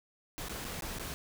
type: noise with dropouts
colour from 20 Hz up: pink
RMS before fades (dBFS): -40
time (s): 0.38-1.14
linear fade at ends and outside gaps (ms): 0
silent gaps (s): 0.485-0.495 / 0.645-0.65 / 0.808-0.822 / 0.986-0.996
effects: none